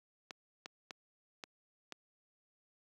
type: clicks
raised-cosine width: 0.2 ms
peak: -26 dBFS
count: 5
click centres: 0.308 / 0.659 / 0.908 / 1.438 / 1.923 s
effects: high-pass 200 Hz 12 dB/octave + 11-bit